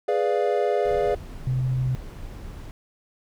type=chord; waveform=triangle; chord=G# diminished seventh; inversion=none; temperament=equal; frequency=415.3 / 493.9 / 587.3 / 698.5 Hz; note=G#4 / B4 / D5 / F5; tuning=0 / 0 / 0 / 0 cents; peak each=-22 / -24 / -24 / -25 dBFS; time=0.08-1.15 s; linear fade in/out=5 ms
type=noise; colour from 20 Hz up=brown; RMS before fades=-37 dBFS; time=0.85-2.71 s; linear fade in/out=0 ms
type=tone; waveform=sine; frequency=128.4 Hz; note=C3; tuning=32 cents flat; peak=-21 dBFS; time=1.47-1.95 s; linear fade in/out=0 ms
effects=none